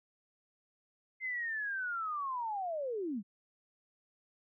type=linear sweep; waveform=sine; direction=down; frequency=2093 to 180 Hz; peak=-34 dBFS; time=1.2-3.23 s; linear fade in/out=50 ms; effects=none